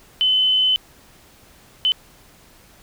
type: tone bursts at uneven times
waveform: sine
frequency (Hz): 3035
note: F#7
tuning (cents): +43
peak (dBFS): -14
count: 2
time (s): 0.21-0.76 / 1.85-1.92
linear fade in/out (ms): 0
effects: pink hiss -50 dBFS RMS until 2.82 s